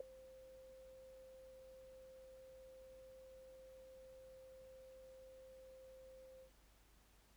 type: tone with ADSR envelope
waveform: sine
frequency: 523.3 Hz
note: C5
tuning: in tune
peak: -38 dBFS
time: 0-6.51 s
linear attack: 4 ms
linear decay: 8 ms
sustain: -19 dB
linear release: 91 ms
effects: added 50 Hz sine -70 dBFS peak until 7.36 s + pink hiss -72 dBFS RMS until 7.36 s